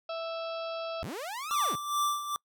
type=harmonic tone; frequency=659.3 Hz; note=E5; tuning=in tune; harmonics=1 / 2 / 4 / 5 / 6 / 7 / 8; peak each=-34 / -40 / -46 / -48 / -50 / -51 / -52 dBFS; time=0.09-1.03 s; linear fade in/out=5 ms
type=linear two-way sweep; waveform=sawtooth; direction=up then down; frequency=34.64 to 1400 to 74 Hz; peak=-32 dBFS; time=1.02-1.76 s; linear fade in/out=10 ms; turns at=1.53 s
type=tone with tremolo; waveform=square; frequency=1173 Hz; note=D6; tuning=2 cents flat; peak=-26 dBFS; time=1.51-2.36 s; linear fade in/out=0 ms; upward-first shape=sine; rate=2.4 Hz; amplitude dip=70%
effects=noise-tail reverb RT60 0.1 s tail -26 dB re dry